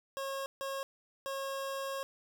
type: tone bursts at uneven times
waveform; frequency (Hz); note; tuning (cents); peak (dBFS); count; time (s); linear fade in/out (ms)
25% pulse; 544; C#5; -33; -32; 3; 0.17-0.46 / 0.61-0.83 / 1.26-2.03; 0
effects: none